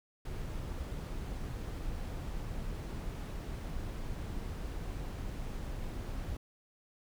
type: noise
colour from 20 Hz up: brown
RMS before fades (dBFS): -39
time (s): 0.25-6.37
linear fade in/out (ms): 5
effects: none